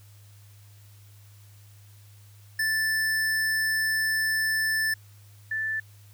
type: tone pair in turn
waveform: square / sine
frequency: 1760 / 1760 Hz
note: A6 / A6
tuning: 0 / 0 cents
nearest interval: unison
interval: 0 cents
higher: neither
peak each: -24 / -26 dBFS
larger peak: first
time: 2.59-4.94 / 5.51-5.8 s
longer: first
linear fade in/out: 5 ms
effects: added 102 Hz sine -49 dBFS peak until 6.13 s + white hiss -59 dBFS RMS until 6.13 s